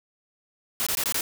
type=noise bursts; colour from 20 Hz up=white; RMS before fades=-26 dBFS; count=5; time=0.8-1.209 s; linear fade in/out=0 ms; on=65 ms; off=21 ms; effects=none